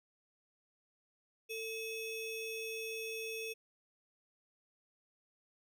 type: ring-modulated tone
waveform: square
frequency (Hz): 1507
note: F#6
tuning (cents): +31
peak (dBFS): -37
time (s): 1.49-3.54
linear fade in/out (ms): 20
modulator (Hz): 1060
effects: none